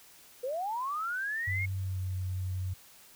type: linear sweep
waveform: sine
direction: up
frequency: 478 to 2190 Hz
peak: -31 dBFS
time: 0.43-1.66 s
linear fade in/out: 10 ms
type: tone with pitch glide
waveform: sine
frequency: 95.6 to 92.72 Hz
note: G2 to F#2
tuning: -43 to +4 cents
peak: -31 dBFS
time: 1.47-2.74 s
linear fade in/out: 10 ms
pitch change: -53 cents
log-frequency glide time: 1.78-2.02 s
effects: white hiss -56 dBFS RMS until 3.15 s